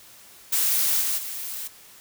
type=noise with level steps; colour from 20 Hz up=blue; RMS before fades=-22 / -25 / -33 dBFS; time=0.52-1.68 s; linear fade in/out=10 ms; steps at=1 / 1.17 s; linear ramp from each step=20 ms; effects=white hiss -49 dBFS RMS until 2 s